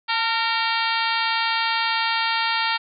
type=harmonic tone with a mistuned harmonic; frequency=460.1 Hz; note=A#4; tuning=23 cents flat; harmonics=2 / 3 / 4 / 5 / 6 / 7 / 8 / 9 / 10; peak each=-25 / -27 / -28 / -29 / -30 / -30 / -31 / -32 / -32 dBFS; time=0.08-2.78 s; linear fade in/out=20 ms; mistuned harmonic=2; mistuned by=-37 cents; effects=none